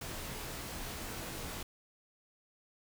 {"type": "noise with comb filter", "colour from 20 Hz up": "pink", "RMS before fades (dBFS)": -42, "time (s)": [0.01, 1.63], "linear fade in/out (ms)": 5, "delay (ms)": 20, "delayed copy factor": -0.9, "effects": []}